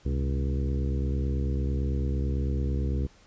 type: harmonic tone with a mistuned harmonic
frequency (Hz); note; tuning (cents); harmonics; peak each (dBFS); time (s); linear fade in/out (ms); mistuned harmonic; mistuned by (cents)
69; C#2; -7; 1 / 2 / 3 / 4 / 5 / 6 / 7; -26 / -32 / -36 / -38 / -40 / -42 / -43; 0.05-3.07; 10; 2; -95
effects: pink hiss -58 dBFS RMS until 3.26 s + resampled to 16000 Hz